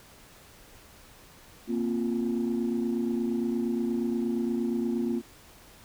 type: chord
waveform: sine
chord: Bb suspended second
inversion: none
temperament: equal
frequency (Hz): 233.1 / 261.6 / 349.2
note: Bb3 / C4 / F4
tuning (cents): 0 / 0 / 0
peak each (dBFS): -27 / -31 / -30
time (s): 1.67-5.22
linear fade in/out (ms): 50
effects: tanh soft clip ceiling -20 dBFS + pink hiss -53 dBFS RMS until 5.84 s